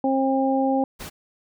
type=harmonic tone; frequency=267.6 Hz; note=C4; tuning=39 cents sharp; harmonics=1 / 2 / 3; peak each=-21 / -24 / -24 dBFS; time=0.04-0.84 s; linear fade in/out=2 ms
type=noise; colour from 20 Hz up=pink; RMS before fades=-36 dBFS; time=0.99-1.1 s; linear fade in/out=20 ms
effects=none